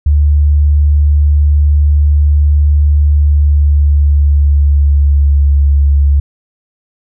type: tone with pitch glide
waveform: sine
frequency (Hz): 73.42 to 70.76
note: D2 to C#2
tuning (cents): 0 to +36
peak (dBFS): -5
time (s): 0.06-6.2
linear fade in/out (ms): 5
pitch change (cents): -64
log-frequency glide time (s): 3.11-5.55
effects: none